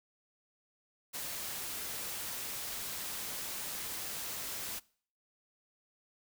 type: noise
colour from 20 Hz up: white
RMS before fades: -40 dBFS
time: 1.13-4.8 s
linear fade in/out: 20 ms
effects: noise-tail reverb RT60 0.5 s tail -23 dB re dry